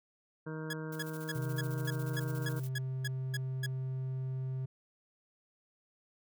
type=harmonic tone; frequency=157.1 Hz; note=D#3; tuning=17 cents sharp; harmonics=1 / 2 / 3 / 4 / 6 / 7 / 8 / 9 / 10; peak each=-40 / -44 / -44 / -54 / -53 / -56 / -60 / -52 / -52 dBFS; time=0.46-2.6 s; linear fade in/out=10 ms
type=tone bursts; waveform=sawtooth; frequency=1672 Hz; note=G#6; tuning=11 cents sharp; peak=-32 dBFS; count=11; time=0.7-3.663 s; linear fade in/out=5 ms; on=33 ms; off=260 ms
type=noise with tremolo; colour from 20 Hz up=blue; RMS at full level=-50 dBFS; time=0.92-2.69 s; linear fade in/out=5 ms; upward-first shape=square; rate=14 Hz; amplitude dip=65%
type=tone; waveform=triangle; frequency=130.8 Hz; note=C3; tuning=in tune; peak=-32 dBFS; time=1.35-4.66 s; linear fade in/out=10 ms
effects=none